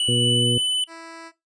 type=tone with pitch glide; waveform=square; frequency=2960 to 3005 Hz; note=F#7 to F#7; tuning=0 to +26 cents; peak=-20 dBFS; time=0-0.84 s; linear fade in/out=2 ms; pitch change=+26 cents; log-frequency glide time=0.12-0.55 s
type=harmonic tone; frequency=120.8 Hz; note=B2; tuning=38 cents flat; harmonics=1 / 2 / 3 / 4; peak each=-23 / -26 / -28 / -29 dBFS; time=0.08-0.58 s; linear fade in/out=5 ms
type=tone; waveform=10% pulse; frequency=329.6 Hz; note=E4; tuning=in tune; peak=-29 dBFS; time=0.87-1.32 s; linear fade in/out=50 ms
effects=noise-tail reverb RT60 0.2 s tail -17 dB re dry + resampled to 22050 Hz